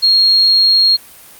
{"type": "tone", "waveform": "sine", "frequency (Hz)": 4263, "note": "C8", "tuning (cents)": 32, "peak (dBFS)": -7, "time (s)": [0.02, 0.97], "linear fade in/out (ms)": 20, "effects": ["white hiss -39 dBFS RMS until 1.39 s", "Opus 48 kbps"]}